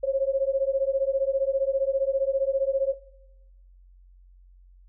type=beating tone pair; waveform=sine; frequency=534 / 549 Hz; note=C5 / C#5; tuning=+35 / -17 cents; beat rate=15 Hz; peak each=-25 / -25 dBFS; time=0.03-2.94 s; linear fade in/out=10 ms; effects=noise-tail reverb RT60 1.0 s tail -18 dB re dry + added 45 Hz sine -50 dBFS peak until 4.88 s